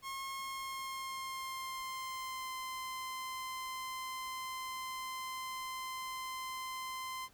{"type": "tone with pitch glide", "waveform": "sawtooth", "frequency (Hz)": [1079, 1036.8], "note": ["C#6", "C6"], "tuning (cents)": [-47, -16], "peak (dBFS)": -36, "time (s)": [0.02, 7.29], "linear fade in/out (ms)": 50, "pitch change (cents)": -69, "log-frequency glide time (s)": [0.37, 2.54], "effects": ["pink hiss -65 dBFS RMS until 7.33 s"]}